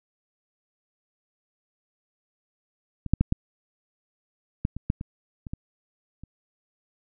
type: clicks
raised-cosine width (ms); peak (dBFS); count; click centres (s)
5; -20 / -6 / -7 / -9 / -11 / -21 / -10 / -21 / -24 / -19 / -29; 11; 3.063 / 3.136 / 3.21 / 3.324 / 4.651 / 4.766 / 4.901 / 5.011 / 5.468 / 5.535 / 6.236
effects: none